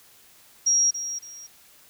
sine tone with echo, 5650 Hz, F8, 19 cents sharp, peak -17 dBFS, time 0.66-0.91 s, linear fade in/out 10 ms, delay 280 ms, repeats 2, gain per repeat -11 dB, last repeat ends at 1.47 s, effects white hiss -54 dBFS RMS until 1.89 s

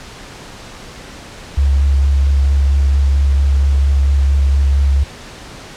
sine tone with vibrato, 69.3 Hz, C#2, in tune, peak -9 dBFS, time 1.57-5.04 s, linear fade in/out 10 ms, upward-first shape triangle, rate 4.4 Hz, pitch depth 20 cents each way, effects pink hiss -34 dBFS RMS until 5.76 s + low-pass 7000 Hz 12 dB/octave

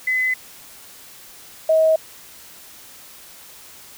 sine tone pair in turn, 2023 / 637.2 Hz, B6 / D#5, +41 / +41 cents, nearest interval octave + minor sixth, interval 2000 cents, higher first, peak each -17 / -12 dBFS, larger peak second, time 0.07-0.34 / 1.69-1.96 s, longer neither, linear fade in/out 5 ms, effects white hiss -43 dBFS RMS until 3.97 s

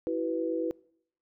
sine chord, E suspended second, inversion none, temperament equal with one note detuned, 329.6 / 378.6 / 493.9 Hz, E4 / F#4 / B4, 0 / +40 / 0 cents, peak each -31 / -35 / -31 dBFS, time 0.07-0.71 s, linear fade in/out 0 ms, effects noise-tail reverb RT60 0.7 s tail -25 dB re dry

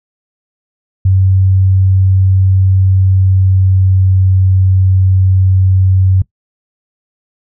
sine tone with pitch glide, 94.9 to 94.19 Hz, F#2 to F#2, +44 to +31 cents, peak -6 dBFS, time 1.05-6.22 s, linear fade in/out 5 ms, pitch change -13 cents, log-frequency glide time 2.79-4.26 s, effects noise-tail reverb RT60 0.1 s tail -19 dB re dry

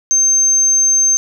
sine tone, 6300 Hz, G8, 8 cents sharp, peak -9 dBFS, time 0.11-1.17 s, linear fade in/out 0 ms, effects 7-bit

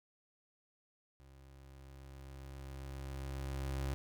30% pulse tone with level ramp, 67.4 Hz, C#2, 48 cents flat, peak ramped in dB -55 to -32 dBFS, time 1.2-3.94 s, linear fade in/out 0 ms, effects none

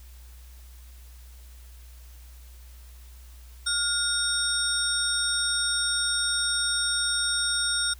sine tone cluster, 1419 / 3699 / 5480 / 8700 Hz, F6 / A#7 / F8 / C#9, +27 / -14 / -34 / -33 cents, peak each -29 dBFS, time 3.66-7.94 s, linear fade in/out 10 ms, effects added 61 Hz sine -44 dBFS peak until 7.99 s + white hiss -56 dBFS RMS until 7.99 s

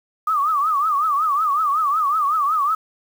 sine tone with vibrato, 1201 Hz, D6, 38 cents sharp, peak -16 dBFS, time 0.27-2.75 s, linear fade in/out 5 ms, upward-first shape triangle, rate 5.4 Hz, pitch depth 170 cents each way, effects 7-bit

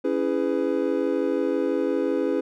triangle chord, C# minor seventh, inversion none, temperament equal with one note detuned, 277.2 / 329.6 / 415.3 / 501.1 Hz, C#4 / E4 / G#4 / B4, 0 / 0 / 0 / +25 cents, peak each -25 dBFS, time 0.04-2.41 s, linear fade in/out 10 ms, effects none

